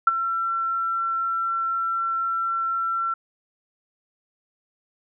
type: tone with ADSR envelope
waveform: sine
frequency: 1351 Hz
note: E6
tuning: 42 cents sharp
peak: -9 dBFS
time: 0.07-3.14 s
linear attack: 5 ms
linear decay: 23 ms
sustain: -13 dB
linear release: 5 ms
effects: none